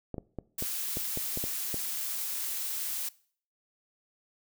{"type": "clicks", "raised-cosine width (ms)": 2, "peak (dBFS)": -22, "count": 9, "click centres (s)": [0.143, 0.182, 0.387, 0.624, 0.971, 1.174, 1.374, 1.44, 1.743]}
{"type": "noise", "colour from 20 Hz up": "blue", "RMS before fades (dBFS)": -34, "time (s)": [0.58, 3.09], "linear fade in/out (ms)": 5}
{"effects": ["noise-tail reverb RT60 0.5 s tail -21 dB re dry"]}